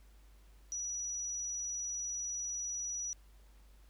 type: tone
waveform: sine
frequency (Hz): 5860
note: F#8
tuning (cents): -18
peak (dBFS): -36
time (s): 0.72-3.13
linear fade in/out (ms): 0
effects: added 50 Hz sine -57 dBFS peak until 3.89 s + pink hiss -69 dBFS RMS until 3.89 s